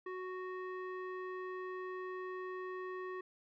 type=tone with low-pass filter; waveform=square; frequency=370 Hz; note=F#4; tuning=in tune; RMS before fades=-43 dBFS; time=0.06-3.21 s; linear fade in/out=5 ms; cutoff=1600 Hz; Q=2.9; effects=none

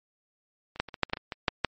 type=clicks; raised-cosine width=0.3 ms; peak=-28 / -9 / -25 / -22 / -6 / -30 / -10 / -22 / -17 / -6 / -7 dBFS; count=11; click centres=0.76 / 0.8 / 0.887 / 0.942 / 1.033 / 1.098 / 1.134 / 1.171 / 1.322 / 1.482 / 1.647 s; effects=MP3 32 kbps

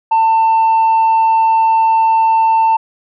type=tone; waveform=sine; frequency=895 Hz; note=A5; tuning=29 cents sharp; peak=-6 dBFS; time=0.11-2.77 s; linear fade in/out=10 ms; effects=tanh soft clip ceiling -7 dBFS

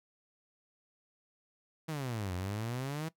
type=exponential two-way sweep; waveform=sawtooth; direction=down then up; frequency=164.3 to 88 to 164.3 Hz; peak=-31 dBFS; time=1.88-3.09 s; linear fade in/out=10 ms; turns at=2.34 s; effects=noise-tail reverb RT60 0.1 s tail -18 dB re dry

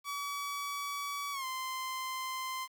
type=tone with pitch glide; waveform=sawtooth; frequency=1140 to 1039.4 Hz; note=C#6 to C6; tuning=+48 to -12 cents; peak=-32 dBFS; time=0.04-2.68 s; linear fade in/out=50 ms; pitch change=-160 cents; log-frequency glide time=1.32-1.45 s; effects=10-bit

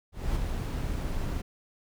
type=noise with ADSR envelope; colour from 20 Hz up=brown; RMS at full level=-27 dBFS; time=0.12-1.42 s; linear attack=240 ms; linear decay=8 ms; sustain=-4 dB; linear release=13 ms; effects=none

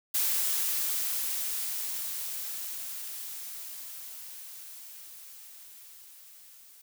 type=noise with level ramp; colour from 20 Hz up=blue; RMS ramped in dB=-27 to -54 dBFS; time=0.14-6.82 s; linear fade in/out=10 ms; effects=none

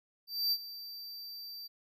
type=tone with ADSR envelope; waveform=square; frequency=4664 Hz; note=D8; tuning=13 cents flat; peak=-27 dBFS; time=0.27-1.68 s; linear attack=250 ms; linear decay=54 ms; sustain=-16 dB; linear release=18 ms; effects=none

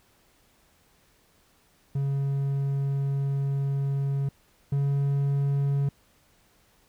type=tone pair in turn; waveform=triangle; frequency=138.59 / 140.12 Hz; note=C#3 / C#3; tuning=0 / +19 cents; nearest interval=unison; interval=19 cents; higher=second; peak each=-22 / -20 dBFS; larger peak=second; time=1.95-4.29 / 4.72-5.89 s; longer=first; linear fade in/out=5 ms; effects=pink hiss -63 dBFS RMS until 6.88 s

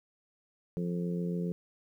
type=harmonic tone; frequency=87.31 Hz; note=F2; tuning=in tune; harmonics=2 / 3 / 4 / 5 / 6; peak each=-31 / -46 / -42 / -39 / -47 dBFS; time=0.77-1.52 s; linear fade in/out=0 ms; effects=11-bit

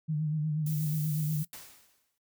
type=tone with vibrato; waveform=sine; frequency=153.3 Hz; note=D#3; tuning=25 cents flat; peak=-27 dBFS; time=0.08-1.44 s; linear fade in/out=20 ms; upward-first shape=sine; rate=8.3 Hz; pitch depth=49 cents each way
type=noise; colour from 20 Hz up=violet; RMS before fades=-41 dBFS; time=0.66-1.45 s; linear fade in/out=5 ms
type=noise with exponential decay; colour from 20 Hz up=white; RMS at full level=-43 dBFS; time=1.53-2.18 s; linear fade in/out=1 ms; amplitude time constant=140 ms
effects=noise-tail reverb RT60 0.1 s tail -17 dB re dry

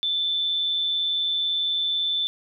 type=tone with amplitude modulation; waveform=sine; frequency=3522 Hz; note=A7; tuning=1 cent sharp; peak=-20 dBFS; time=0.03-2.27 s; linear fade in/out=0 ms; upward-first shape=sine; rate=172 Hz; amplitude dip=35%; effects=none

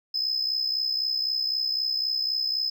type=tone with amplitude modulation; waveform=sine; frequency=5100 Hz; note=D#8; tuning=42 cents sharp; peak=-19 dBFS; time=0.14-2.7 s; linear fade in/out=10 ms; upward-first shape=sine; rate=63.9 Hz; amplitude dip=75%; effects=tanh soft clip ceiling -20 dBFS + 10-bit

